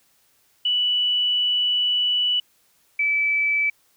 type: tone pair in turn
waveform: sine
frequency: 2960 / 2308 Hz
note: F#7 / D7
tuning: 0 / -31 cents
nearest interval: major third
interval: 431 cents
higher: first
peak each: -18 dBFS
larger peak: neither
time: 0.65-2.4 / 2.99-3.7 s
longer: first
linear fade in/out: 5 ms
effects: white hiss -62 dBFS RMS until 3.96 s